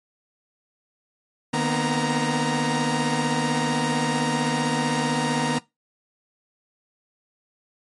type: tone cluster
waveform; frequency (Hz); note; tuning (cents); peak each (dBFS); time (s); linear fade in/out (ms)
sawtooth; 152.9 / 237.6 / 253.2 / 934; D#3 / A#3 / B3 / A#5; -30 / +33 / +43 / +3; -23; 1.53-5.59; 10
effects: noise-tail reverb RT60 0.2 s tail -20 dB re dry + MP3 48 kbps

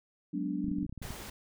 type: chord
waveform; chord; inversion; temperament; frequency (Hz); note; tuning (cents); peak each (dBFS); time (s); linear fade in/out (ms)
sine; G# half-diminished seventh; third; equal with one note detuned; 185 / 207.7 / 246.9 / 291; F#3 / G#3 / B3 / D4; 0 / 0 / 0 / -16; -36 / -39 / -39 / -34; 0.33-0.86; 10
type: clicks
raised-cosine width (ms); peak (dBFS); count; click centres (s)
5; -30; 12; 0.644 / 0.683 / 0.715 / 0.785 / 0.829 / 0.863 / 0.895 / 0.926 / 0.977 / 1.018 / 1.052 / 1.106
type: noise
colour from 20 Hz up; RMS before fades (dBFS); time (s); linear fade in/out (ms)
pink; -44; 1.02-1.3; 5
effects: none

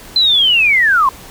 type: linear sweep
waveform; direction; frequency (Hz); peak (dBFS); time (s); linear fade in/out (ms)
sine; down; 4102 to 1007; -8; 0.16-1.09; 2
effects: pink hiss -36 dBFS RMS until 1.3 s

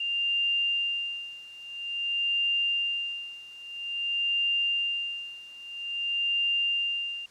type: tone with tremolo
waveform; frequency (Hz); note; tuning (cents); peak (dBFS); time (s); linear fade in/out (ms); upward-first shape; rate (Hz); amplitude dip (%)
sine; 2794; F7; 0; -23; 0-7.26; 5; sine; 0.5; 90
effects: white hiss -57 dBFS RMS until 7.3 s + low-pass 7000 Hz 12 dB/octave

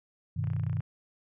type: chord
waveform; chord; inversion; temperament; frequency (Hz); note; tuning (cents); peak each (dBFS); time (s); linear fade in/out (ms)
sine; G augmented; none; equal; 98 / 123.47 / 155.56; G2 / B2 / D#3; 0 / 0 / 0; -32 / -32 / -33; 0.36-0.81; 10
type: clicks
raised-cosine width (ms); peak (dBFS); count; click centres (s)
0.5; -34; 12; 0.441 / 0.472 / 0.502 / 0.534 / 0.565 / 0.597 / 0.636 / 0.666 / 0.697 / 0.73 / 0.769 / 0.805
effects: none

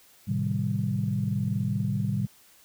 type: chord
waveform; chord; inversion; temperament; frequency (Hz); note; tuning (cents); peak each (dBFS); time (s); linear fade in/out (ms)
sine; A half-diminished seventh; none; equal; 110 / 130.81 / 155.56 / 196; A2 / C3 / Eb3 / G3; 0 / 0 / 0 / 0; -29 / -30 / -32 / -29; 0.27-2.27; 20
effects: tanh soft clip ceiling -14 dBFS + white hiss -57 dBFS RMS until 2.64 s

